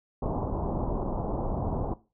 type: low-pass noise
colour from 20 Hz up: pink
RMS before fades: -30 dBFS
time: 0.22-1.94 s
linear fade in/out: 5 ms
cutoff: 1000 Hz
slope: 48 dB/octave
effects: noise-tail reverb RT60 0.3 s tail -18 dB re dry